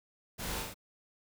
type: noise with echo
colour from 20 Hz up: pink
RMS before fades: -40 dBFS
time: 0.38-0.63 s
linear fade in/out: 20 ms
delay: 38 ms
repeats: 3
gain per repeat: -2 dB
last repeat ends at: 0.744 s
effects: none